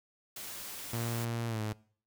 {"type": "noise", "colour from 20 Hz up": "white", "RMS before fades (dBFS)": -43, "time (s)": [0.36, 1.25], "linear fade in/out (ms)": 5}
{"type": "tone with pitch glide", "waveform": "sawtooth", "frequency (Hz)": [116.7, 107.63], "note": ["A#2", "A2"], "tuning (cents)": [2, -38], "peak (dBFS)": -29, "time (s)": [0.93, 1.73], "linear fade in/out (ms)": 5, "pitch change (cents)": -140, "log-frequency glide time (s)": [1.47, 1.61]}
{"effects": ["noise-tail reverb RT60 0.5 s tail -22 dB re dry"]}